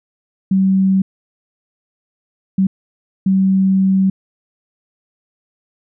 sine tone bursts at uneven times, 191.3 Hz, G3, 42 cents flat, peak -10 dBFS, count 3, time 0.51-1.02 / 2.58-2.67 / 3.26-4.1 s, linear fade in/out 5 ms, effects none

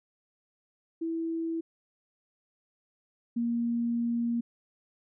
sine tone pair in turn, 328.6 / 235.2 Hz, E4 / A#3, -5 / +16 cents, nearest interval tritone, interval 579 cents, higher first, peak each -29 / -26 dBFS, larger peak second, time 1.01-1.61 / 3.36-4.41 s, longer second, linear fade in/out 10 ms, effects none

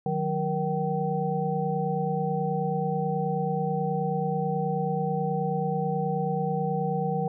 sine tone cluster, 153.4 / 182.7 / 471.1 / 768 Hz, D#3 / F#3 / A#4 / G5, -24 / -22 / +18 / -36 cents, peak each -30 dBFS, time 0.06-7.28 s, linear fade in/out 2 ms, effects none

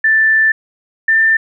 sine tone pair in turn, 1766 / 1787.6 Hz, A6 / A6, +6 / +27 cents, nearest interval unison, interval 21 cents, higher second, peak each -8 dBFS, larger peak neither, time 0.04-0.52 / 1.08-1.37 s, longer first, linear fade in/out 5 ms, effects none

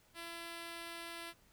5% pulse tone, 336.9 Hz, E4, 38 cents sharp, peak -33 dBFS, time 0.14-1.34 s, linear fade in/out 50 ms, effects pink hiss -68 dBFS RMS until 1.52 s

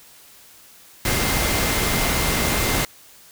sine tone in noise, 2093 Hz, C7, in tune, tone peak -30 dBFS, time 1.05-2.85 s, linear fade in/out 2 ms, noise pink, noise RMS -21 dBFS, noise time 1.05-2.85 s, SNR -12 dB, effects white hiss -48 dBFS RMS until 3.31 s

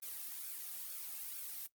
blue noise with flanger, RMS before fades -45 dBFS, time 0.02-1.67 s, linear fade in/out 10 ms, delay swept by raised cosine 1 to 2.1 ms, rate 2.2 Hz, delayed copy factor -0.85, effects noise-tail reverb RT60 0.1 s tail -20 dB re dry + Opus 32 kbps

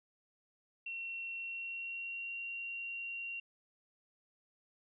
sine tone with pitch glide, 2723 to 2755 Hz, F7 to F7, -44 to -24 cents, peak -39 dBFS, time 0.86-3.4 s, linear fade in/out 5 ms, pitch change +20 cents, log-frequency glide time 1.36-2.34 s, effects none

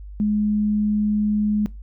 sine tone, 210 Hz, G#3, 19 cents sharp, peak -17 dBFS, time 0.2-1.66 s, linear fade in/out 0 ms, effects noise-tail reverb RT60 0.2 s tail -20 dB re dry + added 50 Hz sine -34 dBFS peak until 1.82 s

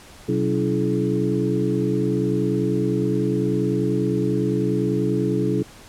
sine tone cluster, 127.5 / 188.3 / 285.7 / 335.7 / 425.8 Hz, C3 / F#3 / D4 / E4 / G#4, -44 / +31 / -48 / +32 / +43 cents, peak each -25 dBFS, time 0.28-5.63 s, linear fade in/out 10 ms, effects pink hiss -45 dBFS RMS until 5.88 s + low-pass 11000 Hz 12 dB/octave

